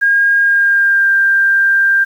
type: tone with pitch glide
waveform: sine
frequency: 1623 to 1587.8 Hz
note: G#6 to G6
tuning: -40 to +22 cents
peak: -8 dBFS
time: 0.01-2.05 s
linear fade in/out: 20 ms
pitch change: -38 cents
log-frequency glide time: 0.38-1.12 s
effects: 7-bit